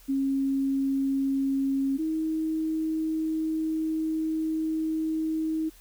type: tone pair in turn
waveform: sine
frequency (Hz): 271.9 / 317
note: C#4 / D#4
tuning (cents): -33 / +32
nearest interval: minor third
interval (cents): 265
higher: second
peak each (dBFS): -23 / -25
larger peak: first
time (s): 0.08-1.98 / 1.98-5.7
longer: second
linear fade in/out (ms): 20
effects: added 40 Hz sine -53 dBFS peak until 5.8 s + white hiss -56 dBFS RMS until 5.8 s